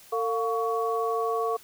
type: tone cluster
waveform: sine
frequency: 452.3 / 705 / 1122 Hz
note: A4 / F5 / C#6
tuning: +48 / +16 / +21 cents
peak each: -27 / -31 / -29 dBFS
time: 0.12-1.57 s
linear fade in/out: 10 ms
effects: white hiss -52 dBFS RMS until 1.63 s